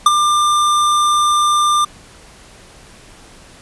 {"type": "tone with ADSR envelope", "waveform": "square", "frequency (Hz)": 1194, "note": "D6", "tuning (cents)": 28, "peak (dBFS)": -4, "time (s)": [0.06, 1.85], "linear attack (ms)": 4, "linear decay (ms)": 26, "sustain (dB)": -8, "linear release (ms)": 8, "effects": ["pink hiss -42 dBFS RMS until 3.61 s", "resampled to 24000 Hz"]}